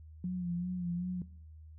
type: tone with vibrato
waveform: sine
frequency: 177.5 Hz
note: F3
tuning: 28 cents sharp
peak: -32 dBFS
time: 0.24-1.22 s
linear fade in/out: 2 ms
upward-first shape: sine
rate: 2.6 Hz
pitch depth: 49 cents each way
effects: noise-tail reverb RT60 0.7 s tail -20 dB re dry + added 78 Hz sine -49 dBFS peak until 1.78 s